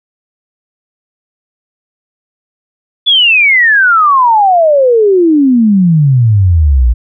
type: exponential sweep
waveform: sine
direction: down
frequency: 3482 to 55.6 Hz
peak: -4 dBFS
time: 3.06-6.94 s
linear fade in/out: 20 ms
effects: none